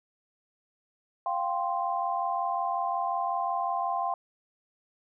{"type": "chord", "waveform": "sine", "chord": "F suspended second", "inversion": "none", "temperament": "equal", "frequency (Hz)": [698.5, 784, 1046.5], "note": ["F5", "G5", "C6"], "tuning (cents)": [0, 0, 0], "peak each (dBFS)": -31, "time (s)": [1.26, 4.14], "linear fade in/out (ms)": 2, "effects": []}